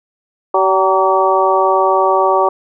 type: harmonic tone with a mistuned harmonic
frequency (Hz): 190.8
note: G3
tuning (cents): -47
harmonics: 2 / 3 / 4 / 5 / 6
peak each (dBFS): -16 / -16 / -16 / -16 / -16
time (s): 0.54-2.49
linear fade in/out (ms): 5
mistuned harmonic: 5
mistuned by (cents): -50
effects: none